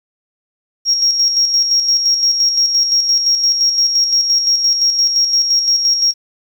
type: tone with tremolo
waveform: sine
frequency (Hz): 5588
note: F8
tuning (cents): 0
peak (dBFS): -8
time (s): 0.85-6.14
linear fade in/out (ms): 50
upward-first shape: square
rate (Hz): 5.8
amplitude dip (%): 50
effects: tanh soft clip ceiling -5 dBFS + 8-bit